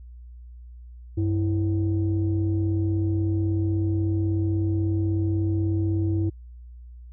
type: tone pair together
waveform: sine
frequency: 96.3 / 327.6 Hz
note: G2 / E4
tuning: -30 / -11 cents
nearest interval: octave + major sixth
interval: 2119 cents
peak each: -21 / -25 dBFS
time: 1.17-6.3 s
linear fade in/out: 10 ms
effects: tanh soft clip ceiling -15 dBFS + added 60 Hz sine -40 dBFS peak until 7.12 s